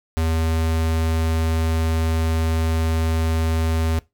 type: tone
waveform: square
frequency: 81 Hz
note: E2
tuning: 30 cents flat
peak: -19 dBFS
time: 0.17-3.99 s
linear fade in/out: 0 ms
effects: noise-tail reverb RT60 0.2 s tail -20 dB re dry